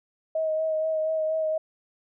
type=tone with vibrato; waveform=sine; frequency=632 Hz; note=D#5; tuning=27 cents sharp; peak=-23 dBFS; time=0.35-1.58 s; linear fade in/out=5 ms; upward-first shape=sine; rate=4.2 Hz; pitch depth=20 cents each way; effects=none